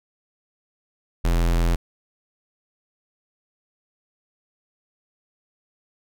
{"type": "tone", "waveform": "square", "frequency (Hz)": 42.46, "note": "F1", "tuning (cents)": -48, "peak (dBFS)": -18, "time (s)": [1.24, 1.76], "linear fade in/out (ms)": 10, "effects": []}